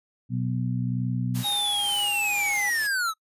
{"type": "harmonic tone", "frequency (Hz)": 61.74, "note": "B1", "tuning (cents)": 0, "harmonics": [2, 3, 4], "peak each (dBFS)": [-26, -30, -32], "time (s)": [0.29, 1.45], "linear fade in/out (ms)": 50}
{"type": "noise with tremolo", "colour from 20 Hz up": "white", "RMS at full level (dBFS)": -36, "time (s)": [1.34, 2.88], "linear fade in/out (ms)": 20, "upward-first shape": "sine", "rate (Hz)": 2, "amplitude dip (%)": 30}
{"type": "linear sweep", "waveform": "square", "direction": "down", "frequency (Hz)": [3819, 1263], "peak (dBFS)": -24, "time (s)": [1.42, 3.14], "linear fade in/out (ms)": 50}
{"type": "tone", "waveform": "triangle", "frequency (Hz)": 821, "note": "G#5", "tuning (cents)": -20, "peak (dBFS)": -30, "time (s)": [1.44, 2.7], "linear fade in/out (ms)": 10}
{"effects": ["noise-tail reverb RT60 0.1 s tail -24 dB re dry", "resampled to 32000 Hz"]}